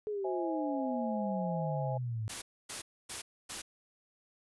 sine exponential sweep, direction down, 430 to 105.7 Hz, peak -33 dBFS, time 0.07-2.28 s, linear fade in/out 0 ms
sine chord, C augmented, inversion none, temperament equal with one note detuned, 523.3 / 646.4 / 830.6 Hz, C5 / E5 / G#5, 0 / -34 / 0 cents, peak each -39 dBFS, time 0.24-1.98 s, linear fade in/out 10 ms
white noise bursts, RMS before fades -40 dBFS, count 4, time 2.29-3.62 s, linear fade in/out 10 ms, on 130 ms, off 270 ms
effects resampled to 24000 Hz

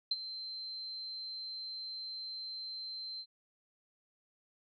sine tone with ADSR envelope, 4110 Hz, C8, 32 cents flat, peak -27 dBFS, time 0.11-3.26 s, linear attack 5 ms, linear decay 34 ms, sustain -13 dB, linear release 62 ms, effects none

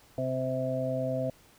harmonic tone, 130 Hz, C3, 11 cents flat, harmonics 1 / 2 / 4 / 5, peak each -34 / -35 / -33 / -32 dBFS, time 0.18-1.3 s, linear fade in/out 2 ms, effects pink hiss -59 dBFS RMS until 1.58 s

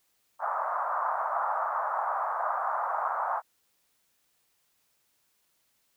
white band-pass noise, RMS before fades -30 dBFS, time 0.39-3.42 s, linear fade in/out 50 ms, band 650 to 1300 Hz, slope 48 dB/octave, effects white hiss -72 dBFS RMS until 5.96 s

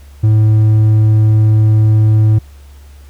sine tone with hard clipping, 108.2 Hz, A2, 29 cents flat, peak -7 dBFS, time 0.23-2.39 s, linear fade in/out 10 ms, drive 3 dB, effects added 70 Hz sine -34 dBFS peak until 3.09 s + pink hiss -48 dBFS RMS until 3.09 s

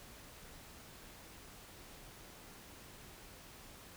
silence, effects pink hiss -55 dBFS RMS until 3.96 s

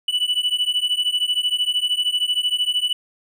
triangle beating tone pair, 2960 / 2973 Hz, F#7 / F#7, 0 / +8 cents, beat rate 13 Hz, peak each -20 dBFS, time 0.08-2.93 s, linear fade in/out 5 ms, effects none

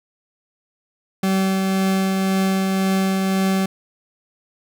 40% pulse tone with tremolo, 191.4 Hz, G3, 41 cents flat, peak -15 dBFS, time 1.23-3.66 s, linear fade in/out 5 ms, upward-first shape triangle, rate 1.9 Hz, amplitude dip 25%, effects none

